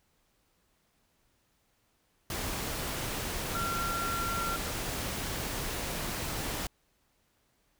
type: tone in noise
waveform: sine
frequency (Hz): 1371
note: F6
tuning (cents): -32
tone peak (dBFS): -32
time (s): 3.55-4.56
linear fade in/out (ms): 2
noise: pink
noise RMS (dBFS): -35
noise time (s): 2.3-6.67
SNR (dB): 0
effects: pink hiss -72 dBFS RMS until 7.79 s